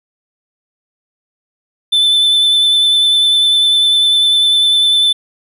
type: tone with vibrato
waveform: triangle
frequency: 3520 Hz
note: A7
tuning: in tune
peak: -7 dBFS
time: 1.92-5.13 s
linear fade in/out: 10 ms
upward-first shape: sine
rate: 10 Hz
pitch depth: 16 cents each way
effects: none